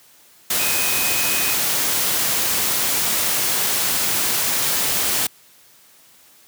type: tone in noise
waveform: sine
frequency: 2510 Hz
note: D#7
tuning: 15 cents sharp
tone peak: -26 dBFS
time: 0.59-1.54 s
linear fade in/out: 5 ms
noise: white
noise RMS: -20 dBFS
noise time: 0.5-5.27 s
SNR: -9 dB
effects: white hiss -51 dBFS RMS until 6.47 s + high-pass 80 Hz 12 dB/octave